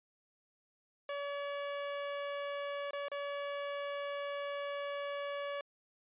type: tone with dropouts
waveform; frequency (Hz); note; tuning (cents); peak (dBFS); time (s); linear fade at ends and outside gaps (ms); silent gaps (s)
sawtooth; 569; C#5; +45; -33; 1.09-5.61; 2; 2.909-2.932 / 3.084-3.116
effects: resampled to 8000 Hz

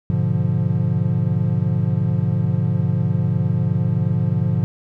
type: chord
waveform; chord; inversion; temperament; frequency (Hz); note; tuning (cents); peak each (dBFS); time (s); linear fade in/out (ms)
triangle; G# diminished seventh; none; equal with one note detuned; 103.83 / 123.47 / 146.41 / 174.61; G#2 / B2 / D3 / F3; 0 / 0 / -5 / 0; -20; 0.1-4.64; 0
effects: none

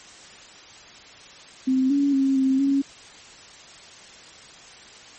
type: tone with pitch steps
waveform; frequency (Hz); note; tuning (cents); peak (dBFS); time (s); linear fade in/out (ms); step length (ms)
sine; 260.9 / 281.9 / 270.2 / 265.4 / 276.2; C4 / C#4 / C#4 / C4 / C#4; -5 / +29 / -44 / +25 / -6; -17; 1.67-2.82; 10; 230
effects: white hiss -45 dBFS RMS until 5.18 s + MP3 32 kbps

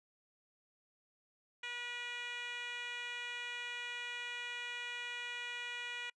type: tone with band-pass filter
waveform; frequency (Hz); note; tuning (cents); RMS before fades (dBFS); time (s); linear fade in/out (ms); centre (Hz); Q
10% pulse; 483.6; B4; -36; -43; 1.63-6.1; 5; 2500; 1.7
effects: noise-tail reverb RT60 0.1 s tail -26 dB re dry + resampled to 24000 Hz

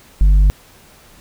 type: tone with tanh clipping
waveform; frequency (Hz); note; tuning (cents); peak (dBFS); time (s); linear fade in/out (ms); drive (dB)
triangle; 49; G1; 0; -8; 0.21-0.5; 0; 9
effects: pink hiss -46 dBFS RMS until 1.2 s

